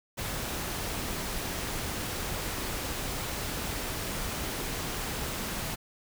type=noise; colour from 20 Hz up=pink; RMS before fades=-34 dBFS; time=0.17-5.76 s; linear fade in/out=20 ms; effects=none